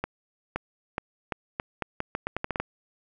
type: accelerating click train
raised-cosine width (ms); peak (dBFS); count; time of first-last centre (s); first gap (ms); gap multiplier
0.5; -13; 14; 0.04-2.6; 520; 0.81
effects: none